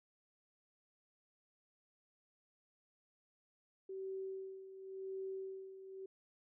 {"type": "tone with tremolo", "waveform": "sine", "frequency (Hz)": 383.1, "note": "G4", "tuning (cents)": -40, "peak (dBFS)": -40, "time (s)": [3.89, 6.06], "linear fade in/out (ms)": 5, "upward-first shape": "sine", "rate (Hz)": 0.92, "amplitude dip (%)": 70, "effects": []}